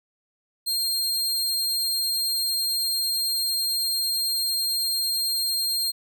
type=tone; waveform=sawtooth; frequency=4203 Hz; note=C8; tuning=7 cents sharp; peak=-20 dBFS; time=0.66-5.92 s; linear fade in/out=20 ms; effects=none